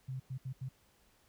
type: tone bursts at uneven times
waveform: sine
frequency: 130.81 Hz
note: C3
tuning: in tune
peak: -37 dBFS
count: 4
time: 0.08-0.2 / 0.3-0.38 / 0.45-0.53 / 0.61-0.69 s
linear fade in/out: 10 ms
effects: pink hiss -69 dBFS RMS until 1.28 s